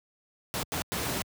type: noise bursts at uneven times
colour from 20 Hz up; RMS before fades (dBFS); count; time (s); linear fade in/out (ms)
pink; -31; 3; 0.54-0.63 / 0.72-0.82 / 0.92-1.22; 0
effects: high-pass 80 Hz 12 dB/octave